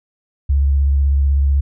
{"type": "tone with vibrato", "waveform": "sine", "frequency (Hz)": 69.6, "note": "C#2", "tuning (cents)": 8, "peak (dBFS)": -11, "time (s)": [0.49, 1.61], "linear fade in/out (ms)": 10, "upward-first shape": "triangle", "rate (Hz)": 16, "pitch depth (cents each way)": 45, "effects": []}